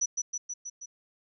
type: tone with echo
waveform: sine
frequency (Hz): 5920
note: F#8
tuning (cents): 0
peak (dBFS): -24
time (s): 0.01-0.06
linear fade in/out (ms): 10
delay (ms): 160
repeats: 5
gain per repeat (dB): -3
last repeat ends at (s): 0.86
effects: none